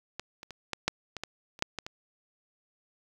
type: clicks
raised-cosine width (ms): 0.2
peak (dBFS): -18 / -26 / -25 / -14 / -8 / -20 / -17 / -30 / -8 / -17 / -21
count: 11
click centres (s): 0.196 / 0.431 / 0.507 / 0.733 / 0.88 / 1.167 / 1.236 / 1.591 / 1.624 / 1.787 / 1.865
effects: 8-bit